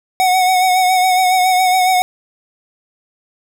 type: tone with vibrato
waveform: square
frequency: 740 Hz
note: F#5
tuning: in tune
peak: -11 dBFS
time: 0.2-2.02 s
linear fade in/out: 0 ms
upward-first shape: sine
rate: 7.2 Hz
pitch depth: 33 cents each way
effects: none